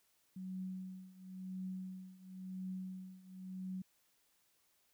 sine tone with tremolo, 186.7 Hz, F#3, 16 cents sharp, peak -39 dBFS, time 0.36-3.82 s, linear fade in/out 5 ms, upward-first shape triangle, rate 0.96 Hz, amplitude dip 90%, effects white hiss -75 dBFS RMS until 4.93 s

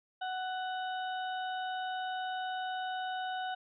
harmonic tone, 744 Hz, F#5, 9 cents sharp, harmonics 1 / 2 / 4 / 5, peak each -35 / -41 / -47 / -49 dBFS, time 0.21-3.55 s, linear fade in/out 10 ms, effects none

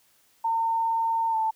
sine tone with pitch glide, 909 to 884.7 Hz, A#5 to A5, -44 to +9 cents, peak -22 dBFS, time 0.44-1.51 s, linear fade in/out 10 ms, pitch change -47 cents, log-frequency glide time 1.3-1.36 s, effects white hiss -63 dBFS RMS until 1.55 s

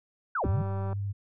sine linear two-way sweep, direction down then up, 1568 to 61.74 to 168.4 Hz, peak -26 dBFS, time 0.35-0.62 s, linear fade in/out 5 ms, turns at 0.47 s
click train, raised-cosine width 1 ms, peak -26 dBFS, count 96, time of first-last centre 0.44-0.93 s, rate 194 Hz
sine tone with vibrato, 100 Hz, G2, 35 cents sharp, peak -29 dBFS, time 0.44-1.13 s, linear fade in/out 20 ms, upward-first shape sine, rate 15 Hz, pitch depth 14 cents each way
effects none

